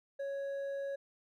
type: tone with hard clipping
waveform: sine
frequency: 554.4 Hz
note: C#5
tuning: in tune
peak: -37 dBFS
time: 0.19-0.96 s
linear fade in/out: 10 ms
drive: 4 dB
effects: none